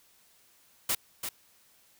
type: noise with echo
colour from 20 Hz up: white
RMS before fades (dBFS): -28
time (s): 0.89-0.95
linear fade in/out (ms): 5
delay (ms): 340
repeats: 1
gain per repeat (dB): -7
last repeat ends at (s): 1.29
effects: white hiss -63 dBFS RMS until 1.99 s